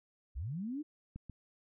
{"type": "linear sweep", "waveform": "sine", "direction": "up", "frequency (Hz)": [49.44, 314.2], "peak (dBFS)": -36, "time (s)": [0.35, 0.83], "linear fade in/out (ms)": 20}
{"type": "clicks", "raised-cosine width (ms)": 5, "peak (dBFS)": [-32, -34], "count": 2, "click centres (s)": [1.16, 1.297]}
{"effects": []}